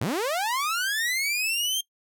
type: linear sweep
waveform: sawtooth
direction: up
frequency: 86.6 to 3207 Hz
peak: -21 dBFS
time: 0.01-1.81 s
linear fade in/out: 5 ms
effects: noise-tail reverb RT60 0.1 s tail -21 dB re dry